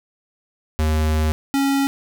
square tone pair in turn, 77.78 / 275.9 Hz, D#2 / C#4, 0 / -8 cents, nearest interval octave + minor seventh, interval 2192 cents, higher second, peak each -17 dBFS, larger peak neither, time 0.79-1.32 / 1.54-1.87 s, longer first, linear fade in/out 0 ms, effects none

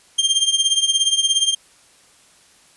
sawtooth tone with tremolo, 3185 Hz, G7, 27 cents sharp, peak -8 dBFS, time 0.18-1.55 s, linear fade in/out 10 ms, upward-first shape triangle, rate 17 Hz, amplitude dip 85%, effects white hiss -52 dBFS RMS until 2.76 s + resampled to 24000 Hz

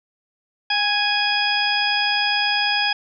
harmonic tone with a mistuned harmonic, 830.6 Hz, G#5, in tune, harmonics 1 / 2 / 3 / 4 / 6, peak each -24 / -24 / -24 / -24 / -24 dBFS, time 0.7-2.93 s, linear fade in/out 5 ms, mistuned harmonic 1, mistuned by -20 cents, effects none

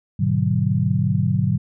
sine chord, G# half-diminished seventh, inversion none, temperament just, 103.83 / 124.59 / 149.51 / 186.89 Hz, G#2 / B2 / D3 / F#3, 0 / +16 / +31 / +18 cents, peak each -22 dBFS, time 0.19-1.58 s, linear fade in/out 10 ms, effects none

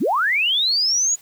sine linear sweep, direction up, 145.8 to 6910 Hz, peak -16 dBFS, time 0-1.16 s, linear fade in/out 20 ms, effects white hiss -50 dBFS RMS until 1.21 s

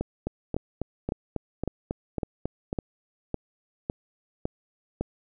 two click trains, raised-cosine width 2 ms, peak -15 / -14 dBFS, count 10 / 10, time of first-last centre 0.27-2.729 / 0.01-5.01 s, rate 3.66 / 1.8 Hz, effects none

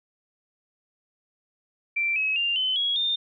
sine tone with pitch steps, 2349 / 2562 / 2793 / 3046 / 3322 / 3623 Hz, D7 / E7 / F7 / F#7 / G#7 / A7, 0 / -50 / -1 / +50 / 0 / +50 cents, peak -22 dBFS, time 1.96-3.16 s, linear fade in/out 10 ms, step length 200 ms, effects none

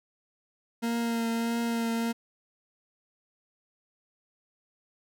40% pulse tone with vibrato, 231.4 Hz, A#3, 13 cents flat, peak -26 dBFS, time 0.82-2.13 s, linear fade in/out 20 ms, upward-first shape triangle, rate 1.6 Hz, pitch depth 20 cents each way, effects none

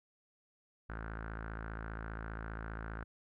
sawtooth tone with low-pass filter, 55 Hz, A1, in tune, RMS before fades -43 dBFS, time 0.89-3.04 s, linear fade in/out 10 ms, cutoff 1500 Hz, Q 5.9, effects none

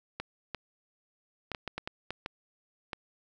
clicks, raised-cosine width 0.3 ms, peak -19 dBFS, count 10, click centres 0.2 / 0.547 / 1.517 / 1.548 / 1.677 / 1.78 / 1.875 / 2.106 / 2.261 / 2.932 s, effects none

